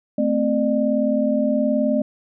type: tone cluster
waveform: sine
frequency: 221.3 / 260.5 / 600 Hz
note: A3 / C4 / D5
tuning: +10 / -7 / +37 cents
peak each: -21 dBFS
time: 0.18-2.02 s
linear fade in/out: 5 ms
effects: none